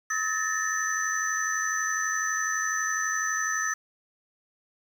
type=tone cluster; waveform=sine; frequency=1280 / 1739 / 1831 / 6030 Hz; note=D#6 / A6 / A#6 / F#8; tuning=+49 / -21 / -32 / +32 cents; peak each=-31 dBFS; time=0.1-3.74 s; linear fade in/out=5 ms; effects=8-bit